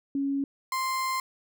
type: tone pair in turn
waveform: sine / 35% pulse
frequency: 277.2 / 1046.6 Hz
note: C#4 / C6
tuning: 0 / 0 cents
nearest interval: octave + major seventh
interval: 2300 cents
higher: second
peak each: -25 dBFS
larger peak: neither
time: 0.15-0.44 / 0.72-1.2 s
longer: second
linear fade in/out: 2 ms
effects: none